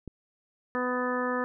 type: click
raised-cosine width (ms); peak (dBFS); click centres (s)
3; -26; 0.077
type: harmonic tone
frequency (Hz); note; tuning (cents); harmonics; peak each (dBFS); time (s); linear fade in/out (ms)
249.7; B3; +19; 1 / 2 / 3 / 4 / 5 / 6 / 7; -32 / -31 / -41 / -35 / -34 / -42 / -35; 0.75-1.44; 0
effects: none